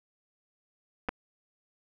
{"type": "clicks", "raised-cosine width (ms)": 0.5, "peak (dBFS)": -16, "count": 2, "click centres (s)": [1.087, 1.091], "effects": []}